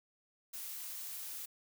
blue noise, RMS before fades -44 dBFS, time 0.53-1.46 s, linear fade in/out 10 ms, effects none

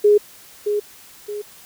sine tone with echo, 415.3 Hz, G#4, in tune, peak -9 dBFS, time 0.04-0.18 s, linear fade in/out 10 ms, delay 620 ms, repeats 2, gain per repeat -8 dB, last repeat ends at 1.42 s, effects white hiss -45 dBFS RMS until 1.65 s

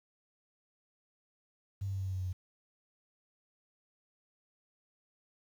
sine tone with pitch steps, 98.6 / 97.52 / 96.46 / 95.41 / 94.37 / 93.34 / 92.32 / 91.31 Hz, G2 / G2 / G2 / G2 / F#2 / F#2 / F#2 / F#2, +11 / -8 / -27 / -46 / +35 / +16 / -3 / -22 cents, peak -33 dBFS, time 1.81-2.33 s, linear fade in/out 10 ms, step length 65 ms, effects 10-bit

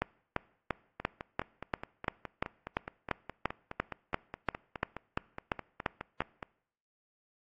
two click trains, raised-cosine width 0.5 ms, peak -14 / -23 dBFS, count 19 / 27, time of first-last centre 0.02-6.206 / 1-6.428 s, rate 2.91 / 4.79 Hz, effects noise-tail reverb RT60 0.7 s tail -23 dB re dry + AAC 32 kbps

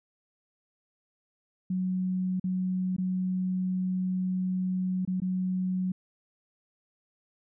sine tone with dropouts, 184.8 Hz, F#3, 2 cents flat, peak -26 dBFS, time 1.7-5.92 s, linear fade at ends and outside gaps 5 ms, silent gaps 2.398-2.44 / 2.965-2.982 / 5.051-5.075 / 5.202-5.218 s, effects none

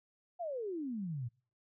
sine exponential sweep, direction down, 730 to 111.8 Hz, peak -36 dBFS, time 0.39-1.29 s, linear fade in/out 20 ms, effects noise-tail reverb RT60 0.4 s tail -25 dB re dry

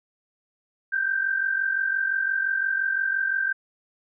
sine tone pair together, 1532.2 / 1578 Hz, G6 / G6, -40 / +11 cents, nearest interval minor second, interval 51 cents, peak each -28 / -23 dBFS, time 0.92-3.53 s, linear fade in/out 10 ms, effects none

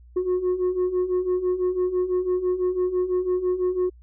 sine beating tone pair, 360 / 366 Hz, F#4 / F#4, -47 / -19 cents, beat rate 6 Hz, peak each -24 / -20 dBFS, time 0.16-3.9 s, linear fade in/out 10 ms, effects tanh soft clip ceiling -18 dBFS + added 60 Hz sine -46 dBFS peak until 4.02 s

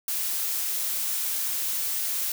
blue noise, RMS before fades -28 dBFS, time 0.08-2.32 s, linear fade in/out 2 ms, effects none

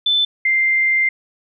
sine tone pair in turn, 3520 / 2093 Hz, A7 / C7, 0 / 0 cents, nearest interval major sixth, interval 900 cents, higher first, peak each -13 dBFS, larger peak neither, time 0.06-0.25 / 0.45-1.09 s, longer second, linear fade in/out 5 ms, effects none

